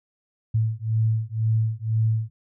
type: beating tone pair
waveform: sine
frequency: 110 / 112 Hz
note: A2 / A2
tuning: 0 / +31 cents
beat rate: 2 Hz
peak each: -23 dBFS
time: 0.54-2.3 s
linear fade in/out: 10 ms
effects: none